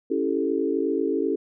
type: chord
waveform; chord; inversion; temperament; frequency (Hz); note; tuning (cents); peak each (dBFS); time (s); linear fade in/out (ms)
sine; A dominant seventh; first; equal; 277.2 / 329.6 / 392 / 440; C#4 / E4 / G4 / A4; 0 / 0 / 0 / 0; -27; 0.1-1.36; 10
effects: none